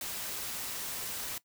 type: noise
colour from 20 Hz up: white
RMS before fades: -38 dBFS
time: 0.01-1.38 s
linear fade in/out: 2 ms
effects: noise-tail reverb RT60 0.1 s tail -18 dB re dry